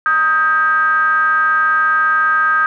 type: ring-modulated tone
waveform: triangle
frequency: 167.3 Hz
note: E3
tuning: 26 cents sharp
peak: -6 dBFS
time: 0.06-2.66 s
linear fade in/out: 0 ms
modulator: 1420 Hz
effects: none